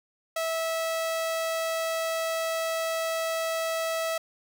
sawtooth tone, 652 Hz, E5, 19 cents flat, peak -23 dBFS, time 0.36-4.18 s, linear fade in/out 5 ms, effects none

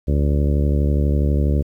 harmonic tone, 72.2 Hz, D2, 29 cents flat, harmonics 1 / 2 / 3 / 4 / 5 / 6 / 7 / 8, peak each -16 / -22 / -26 / -28 / -30 / -32 / -33 / -34 dBFS, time 0.07-1.63 s, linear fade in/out 20 ms, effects 9-bit

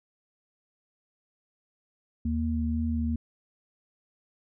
sine tone pair together, 78.56 / 233.1 Hz, D#2 / A#3, +17 / 0 cents, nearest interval octave + perfect fifth, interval 1883 cents, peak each -28 dBFS, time 2.25-3.16 s, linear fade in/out 5 ms, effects none

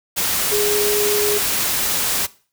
sine tone in noise, 415.3 Hz, G#4, in tune, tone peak -18 dBFS, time 0.51-1.39 s, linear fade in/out 20 ms, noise white, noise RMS -20 dBFS, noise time 0.16-2.27 s, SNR -1 dB, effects noise-tail reverb RT60 0.4 s tail -20 dB re dry

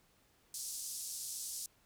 white band-pass noise, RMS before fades -43 dBFS, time 0.54-1.66 s, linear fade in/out 2 ms, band 4900 to 11000 Hz, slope 24 dB/octave, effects pink hiss -70 dBFS RMS until 1.85 s

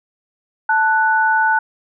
sine tone pair together, 880 / 1481.7 Hz, A5 / F#6, 0 / +2 cents, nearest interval major sixth, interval 902 cents, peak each -15 dBFS, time 0.69-1.59 s, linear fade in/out 5 ms, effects none

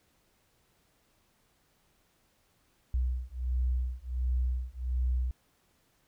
sine beating tone pair, 61.74 / 63.14 Hz, B1 / B1, 0 / +39 cents, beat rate 1.4 Hz, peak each -31 dBFS, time 2.94-5.31 s, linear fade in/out 0 ms, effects pink hiss -70 dBFS RMS until 6.07 s

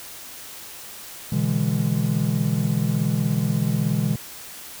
triangle chord, E dominant seventh, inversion second, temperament just, 123.61 / 148.33 / 164.81 / 206 Hz, B2 / D3 / E3 / G#3, +2 / +18 / 0 / -14 cents, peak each -23 dBFS, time 1.32-4.16 s, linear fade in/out 5 ms, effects white hiss -39 dBFS RMS until 4.8 s

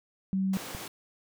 sine tone, 191.2 Hz, G3, 43 cents flat, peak -25 dBFS, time 0.33-0.57 s, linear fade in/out 0 ms
pink high-pass noise, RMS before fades -41 dBFS, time 0.53-0.88 s, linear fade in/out 5 ms, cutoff 200 Hz, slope 12 dB/octave
click, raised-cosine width 5 ms, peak -27 dBFS, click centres 0.749 s
effects none

